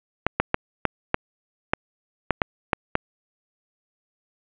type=clicks; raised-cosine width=0.5 ms; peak=-3 dBFS; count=10; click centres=0.266 / 0.4 / 0.544 / 0.853 / 1.144 / 1.735 / 2.307 / 2.418 / 2.732 / 2.954 s; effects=resampled to 8000 Hz + 7-bit